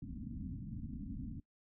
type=low-pass noise; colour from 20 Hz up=white; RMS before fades=-44 dBFS; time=0.02-1.4 s; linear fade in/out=5 ms; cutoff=280 Hz; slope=96 dB/octave; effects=noise-tail reverb RT60 0.1 s tail -20 dB re dry